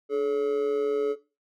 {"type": "tone with amplitude modulation", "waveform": "triangle", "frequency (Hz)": 427.9, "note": "A4", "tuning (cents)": -48, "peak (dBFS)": -18, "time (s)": [0.09, 1.16], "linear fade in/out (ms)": 50, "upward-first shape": "sine", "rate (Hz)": 134, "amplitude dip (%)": 65, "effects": ["noise-tail reverb RT60 0.3 s tail -17 dB re dry"]}